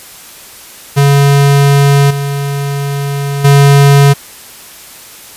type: tone with level steps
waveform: square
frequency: 140.9 Hz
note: C#3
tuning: 29 cents sharp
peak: -5 / -14 / -3 dBFS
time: 0.96-4.14 s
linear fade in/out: 20 ms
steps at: 2.1 / 3.44 s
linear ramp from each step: 10 ms
effects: white hiss -33 dBFS RMS until 5.36 s + resampled to 32000 Hz